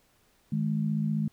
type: tone pair together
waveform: sine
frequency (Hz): 156.2 / 211.6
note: D#3 / G#3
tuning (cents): +7 / +33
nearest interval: perfect fourth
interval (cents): 526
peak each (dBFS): -28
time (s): 0.52-1.28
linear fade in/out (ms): 5
effects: pink hiss -66 dBFS RMS until 1.32 s